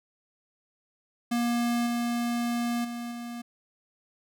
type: tone with level steps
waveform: square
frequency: 237.7 Hz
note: A#3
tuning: 34 cents sharp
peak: -25 / -27 / -34 / -36 dBFS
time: 1.31-3.42 s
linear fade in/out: 10 ms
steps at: 1.86 / 2.84 / 3.11 s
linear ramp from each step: 10 ms
effects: none